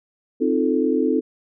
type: chord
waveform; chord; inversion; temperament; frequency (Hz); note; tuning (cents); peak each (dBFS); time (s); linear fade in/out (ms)
sine; F dominant seventh; second; equal; 261.6 / 311.1 / 349.2 / 440; C4 / Eb4 / F4 / A4; 0 / 0 / 0 / 0; -21 / -22 / -25 / -22; 0.4-1.21; 20
effects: none